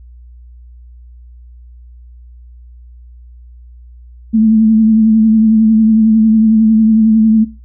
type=tone with vibrato; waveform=sine; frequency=220 Hz; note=A3; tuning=in tune; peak=-6 dBFS; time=4.33-7.45 s; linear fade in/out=20 ms; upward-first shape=triangle; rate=11 Hz; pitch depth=46 cents each way; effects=noise-tail reverb RT60 0.3 s tail -19 dB re dry + added 60 Hz sine -34 dBFS peak until 7.64 s